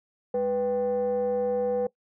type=tone with frequency modulation; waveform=sine; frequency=493.9 Hz; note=B4; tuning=in tune; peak=-22 dBFS; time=0.34-1.87 s; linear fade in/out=5 ms; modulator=288 Hz; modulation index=0.48; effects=noise-tail reverb RT60 0.1 s tail -21 dB re dry + tanh soft clip ceiling -19 dBFS